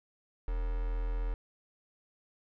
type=tone with quantisation; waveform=sine; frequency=41.27 Hz; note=E1; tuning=3 cents sharp; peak=-30 dBFS; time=0.48-1.34 s; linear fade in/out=0 ms; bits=7; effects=low-pass 2000 Hz 12 dB/octave